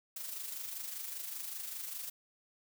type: noise with amplitude modulation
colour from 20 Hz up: blue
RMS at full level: -40 dBFS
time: 0.16-2.1 s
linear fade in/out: 5 ms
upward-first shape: sine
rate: 25.1 Hz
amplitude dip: 50%
effects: none